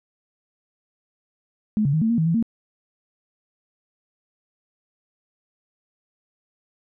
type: tone with pitch steps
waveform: sine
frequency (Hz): 213.3 / 140.5 / 157.4 / 223.6 / 233.7 / 160.5 / 166.1 / 229.1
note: G#3 / C#3 / D#3 / A3 / A#3 / E3 / E3 / A#3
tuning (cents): +46 / +24 / +20 / +28 / +5 / -46 / +13 / -30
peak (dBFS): -17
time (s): 1.77-2.426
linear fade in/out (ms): 0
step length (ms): 82
effects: none